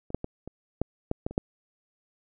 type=clicks; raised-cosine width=2 ms; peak=-28 / -12 / -19 / -25 / -12 / -13 / -15 / -26 / -10 dBFS; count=9; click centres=0.104 / 0.146 / 0.244 / 0.476 / 0.816 / 1.114 / 1.265 / 1.31 / 1.379 s; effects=none